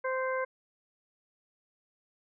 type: harmonic tone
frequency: 520 Hz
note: C5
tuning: 11 cents flat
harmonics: 1 / 2 / 3 / 4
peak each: -31 / -35 / -37 / -41 dBFS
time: 0.04-0.45 s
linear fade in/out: 10 ms
effects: none